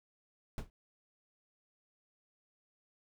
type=noise with exponential decay; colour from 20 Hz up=brown; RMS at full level=-31 dBFS; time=0.58-0.7 s; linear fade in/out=1 ms; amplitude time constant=26 ms; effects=none